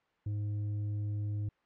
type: tone with tanh clipping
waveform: sine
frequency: 103.83 Hz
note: G#2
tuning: in tune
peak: -33 dBFS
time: 0.26-1.49 s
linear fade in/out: 5 ms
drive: 5 dB
effects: white hiss -72 dBFS RMS until 1.65 s + low-pass 2000 Hz 12 dB/octave